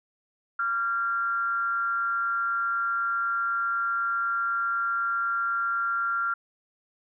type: tone with frequency modulation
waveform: sine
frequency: 1382 Hz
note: F6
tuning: 19 cents flat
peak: -24 dBFS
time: 0.59-6.34 s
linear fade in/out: 5 ms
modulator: 220 Hz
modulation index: 0.41
effects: none